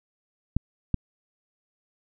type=clicks; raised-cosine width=5 ms; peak=-10 dBFS; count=2; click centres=0.566 / 0.943 s; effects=none